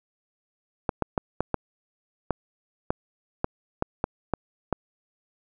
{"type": "clicks", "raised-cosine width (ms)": 1, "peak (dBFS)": -9, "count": 12, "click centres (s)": [0.892, 1.023, 1.178, 1.406, 1.543, 2.307, 2.905, 3.444, 3.824, 4.041, 4.337, 4.727], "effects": []}